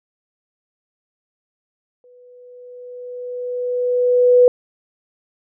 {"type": "tone with exponential growth", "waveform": "sine", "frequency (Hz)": 493.9, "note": "B4", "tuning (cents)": 0, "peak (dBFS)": -6, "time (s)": [2.04, 4.48], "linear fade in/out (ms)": 1, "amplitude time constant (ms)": 530, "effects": []}